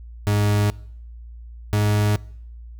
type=tone pair in turn; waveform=40% pulse; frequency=103.4 / 104.42 Hz; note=G#2 / G#2; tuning=-7 / +10 cents; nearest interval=unison; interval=17 cents; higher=second; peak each=-16 dBFS; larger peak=neither; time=0.27-0.7 / 1.73-2.16 s; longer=neither; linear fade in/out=0 ms; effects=noise-tail reverb RT60 0.7 s tail -24 dB re dry + added 58 Hz sine -36 dBFS peak until 2.79 s